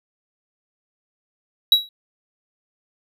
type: tone with exponential decay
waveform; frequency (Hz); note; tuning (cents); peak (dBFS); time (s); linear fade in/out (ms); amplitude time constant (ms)
triangle; 3880; B7; -31; -5; 1.72-1.89; 2; 36
effects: none